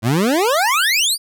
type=exponential sweep; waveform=25% pulse; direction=up; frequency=103.2 to 4978 Hz; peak=-10 dBFS; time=0.02-1.18 s; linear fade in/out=50 ms; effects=none

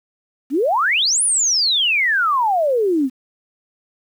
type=exponential two-way sweep; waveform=sine; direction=up then down; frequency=246.9 to 10200 to 246.9 Hz; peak=-14 dBFS; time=0.5-3.1 s; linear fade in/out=50 ms; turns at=1.23 s; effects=8-bit

